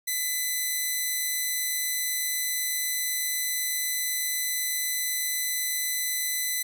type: tone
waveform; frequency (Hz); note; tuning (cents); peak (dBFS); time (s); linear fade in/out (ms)
5% pulse; 2006; B6; +26; -16; 0.07-6.63; 10
effects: none